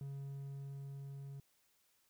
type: tone with level ramp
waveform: triangle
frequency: 138.59 Hz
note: C#3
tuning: in tune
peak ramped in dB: -40 to -44 dBFS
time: 0.01-1.4 s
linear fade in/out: 2 ms
effects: white hiss -75 dBFS RMS until 2.09 s